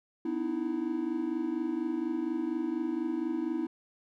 triangle tone cluster, 250.7 / 303.3 / 327.5 Hz, B3 / D#4 / E4, +26 / -44 / -11 cents, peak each -34 / -33 / -30 dBFS, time 0.25-3.67 s, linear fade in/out 5 ms, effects none

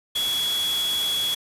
sine tone in noise, 3360 Hz, G#7, 19 cents sharp, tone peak -22 dBFS, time 0.15-1.35 s, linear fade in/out 10 ms, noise white, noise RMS -31 dBFS, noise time 0.15-1.35 s, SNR +6 dB, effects resampled to 32000 Hz

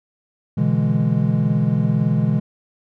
triangle chord, E dominant seventh, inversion second, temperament equal, 123.47 / 146.83 / 164.81 / 207.7 Hz, B2 / D3 / E3 / G#3, 0 / 0 / 0 / 0 cents, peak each -19 dBFS, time 0.57-2.4 s, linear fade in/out 10 ms, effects none

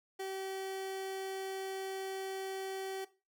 30% pulse tone, 383.9 Hz, G4, 36 cents flat, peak -35 dBFS, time 0.19-3.05 s, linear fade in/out 10 ms, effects noise-tail reverb RT60 0.3 s tail -17 dB re dry

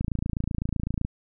click train, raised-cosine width 5 ms, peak -15 dBFS, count 30, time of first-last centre 0.01-1.049 s, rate 27.9 Hz, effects none

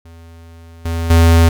square tone with level steps, 83.1 Hz, E2, 15 cents sharp, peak -37 / -18 / -7 dBFS, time 0.05-1.49 s, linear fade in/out 5 ms, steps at 0.85 / 1.1 s, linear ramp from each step 5 ms, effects none

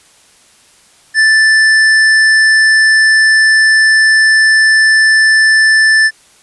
sine tone with hard clipping, 1760 Hz, A6, in tune, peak -7 dBFS, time 1.14-6.11 s, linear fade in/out 50 ms, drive 10 dB, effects white hiss -46 dBFS RMS until 6.42 s + resampled to 24000 Hz

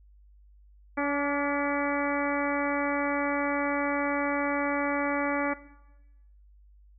harmonic tone with a mistuned harmonic, 285 Hz, C#4, 48 cents sharp, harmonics 1 / 2 / 3 / 4 / 5 / 6 / 7 / 8, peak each -29 / -32 / -34 / -35 / -36 / -37 / -37 / -38 dBFS, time 0.97-5.54 s, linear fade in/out 10 ms, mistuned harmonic 4, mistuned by +27 cents, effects noise-tail reverb RT60 1.0 s tail -17 dB re dry + added 50 Hz sine -53 dBFS peak until 6.98 s

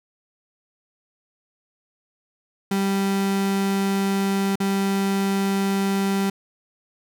35% pulse tone with dropouts, 196 Hz, G3, in tune, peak -18 dBFS, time 2.71-6.3 s, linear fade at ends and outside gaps 5 ms, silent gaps 4.557-4.601 s, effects none

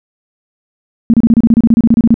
sine tone bursts, 229.7 Hz, A#3, 25 cents flat, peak -3 dBFS, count 16, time 1.1-2.142 s, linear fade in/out 0 ms, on 37 ms, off 30 ms, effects none

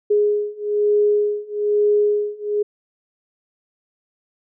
sine beating tone pair, 415.3 / 416.4 Hz, G#4 / G#4, 0 / +5 cents, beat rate 1.1 Hz, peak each -19 / -18 dBFS, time 0.1-2.63 s, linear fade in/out 10 ms, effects none

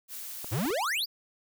blue noise, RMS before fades -40 dBFS, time 0.08-0.73 s, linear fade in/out 50 ms
clicks, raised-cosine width 1 ms, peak -27 dBFS, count 4, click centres 0.445 / 0.589 / 0.655 / 0.705 s
square exponential sweep, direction up, 92.5 to 5150 Hz, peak -28 dBFS, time 0.51-1.06 s, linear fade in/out 20 ms
effects none

